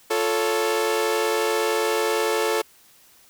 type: chord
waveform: sawtooth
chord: F augmented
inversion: none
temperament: equal with one note detuned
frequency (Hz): 349.2 / 440 / 557.9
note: F4 / A4 / C#5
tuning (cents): 0 / 0 / +11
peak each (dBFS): -24 / -18 / -24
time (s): 0.1-2.62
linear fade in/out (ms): 10
effects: white hiss -54 dBFS RMS until 3.29 s